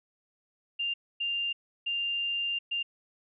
sine tone bursts at uneven times, 2794 Hz, F7, in tune, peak -28 dBFS, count 4, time 0.79-0.94 / 1.2-1.53 / 1.86-2.59 / 2.71-2.83 s, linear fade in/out 10 ms, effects none

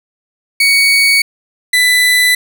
30% pulse tone pair in turn, 2237 / 1992.9 Hz, C#7 / B6, +15 / +15 cents, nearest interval major second, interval 200 cents, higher first, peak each -5 dBFS, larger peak neither, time 0.6-1.22 / 1.73-2.35 s, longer neither, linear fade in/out 5 ms, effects none

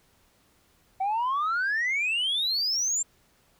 sine exponential sweep, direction up, 750 to 7459 Hz, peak -22 dBFS, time 1-3.03 s, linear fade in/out 10 ms, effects tanh soft clip ceiling -22 dBFS + pink hiss -64 dBFS RMS until 3.59 s

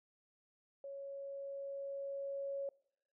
sine tone with level ramp, 554.4 Hz, C#5, in tune, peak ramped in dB -44 to -37 dBFS, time 0.84-2.69 s, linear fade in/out 2 ms, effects noise-tail reverb RT60 0.7 s tail -24 dB re dry

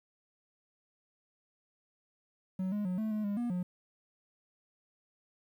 triangle tone with pitch steps, 186.9 / 207.7 / 182 / 218.2 / 213.3 / 203 / 239.9 / 179.6 Hz, F#3 / G#3 / F#3 / A3 / G#3 / G#3 / A#3 / F3, +18 / 0 / -28 / -14 / +46 / -39 / +50 / +49 cents, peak -29 dBFS, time 2.59-3.63 s, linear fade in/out 5 ms, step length 130 ms, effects 11-bit

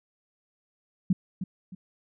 sine tone with echo, 185 Hz, F#3, in tune, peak -18 dBFS, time 1.1-1.13 s, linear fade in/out 5 ms, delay 310 ms, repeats 2, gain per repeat -10 dB, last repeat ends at 1.75 s, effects none

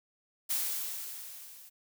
blue noise with level ramp, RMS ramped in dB -30 to -53 dBFS, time 0.49-1.7 s, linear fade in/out 20 ms, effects none

